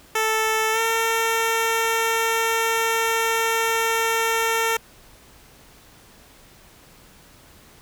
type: tone with pitch glide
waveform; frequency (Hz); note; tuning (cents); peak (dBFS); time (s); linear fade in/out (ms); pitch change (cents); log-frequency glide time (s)
10% pulse; 440 to 453.4; A4 to A#4; 0 to -48; -11; 0.15-4.77; 5; +52; 0.72-0.79
effects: pink hiss -50 dBFS RMS until 7.81 s